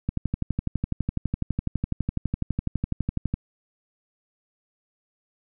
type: click train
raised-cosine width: 5 ms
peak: -12 dBFS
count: 40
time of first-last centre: 0.09-3.34 s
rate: 12 Hz
effects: none